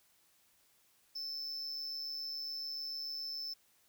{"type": "tone with amplitude modulation", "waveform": "triangle", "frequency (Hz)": 5274, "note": "E8", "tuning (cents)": 0, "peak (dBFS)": -35, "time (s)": [1.15, 3.54], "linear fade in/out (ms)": 10, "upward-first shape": "sine", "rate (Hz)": 147, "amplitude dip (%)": 55, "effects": ["white hiss -70 dBFS RMS until 3.88 s"]}